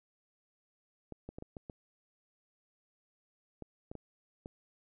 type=clicks; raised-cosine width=2 ms; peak=-30 dBFS; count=10; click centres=1.123 / 1.29 / 1.385 / 1.424 / 1.568 / 1.698 / 3.623 / 3.915 / 3.953 / 4.459 s; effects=none